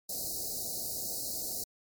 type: band-stop noise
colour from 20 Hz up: white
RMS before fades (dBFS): -36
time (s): 0.09-1.64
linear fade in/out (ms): 5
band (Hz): 770 to 4100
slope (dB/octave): 96
effects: MP3 96 kbps